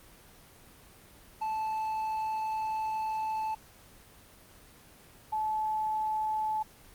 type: tone pair in turn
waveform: triangle / sine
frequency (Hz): 874 / 865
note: A5 / A5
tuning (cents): -12 / -30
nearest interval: unison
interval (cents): 18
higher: first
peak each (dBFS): -28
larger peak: neither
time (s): 1.41-3.55 / 5.32-6.63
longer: first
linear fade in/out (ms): 10
effects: pink hiss -55 dBFS RMS until 6.94 s + Opus 24 kbps